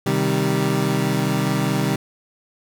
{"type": "chord", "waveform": "25% pulse", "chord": "C minor", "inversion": "none", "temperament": "equal", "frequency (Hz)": [130.81, 155.56, 196], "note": ["C3", "Eb3", "G3"], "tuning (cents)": [0, 0, 0], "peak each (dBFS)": -19, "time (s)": [0.06, 1.96], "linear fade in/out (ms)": 5, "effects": []}